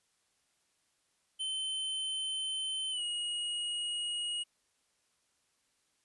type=tone with pitch glide; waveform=square; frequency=3075 to 2886 Hz; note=G7 to F#7; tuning=-34 to -44 cents; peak=-34 dBFS; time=1.39-4.44 s; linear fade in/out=20 ms; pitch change=-110 cents; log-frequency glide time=2.91-3.02 s; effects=white hiss -75 dBFS RMS until 6.04 s + resampled to 24000 Hz